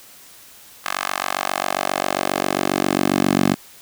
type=tone with high-pass filter sweep; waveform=10% pulse; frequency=47.44 Hz; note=F#1; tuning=44 cents sharp; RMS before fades=-21 dBFS; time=0.84-3.55 s; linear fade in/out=20 ms; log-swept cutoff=1200 to 220 Hz; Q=1.4; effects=white hiss -45 dBFS RMS until 3.81 s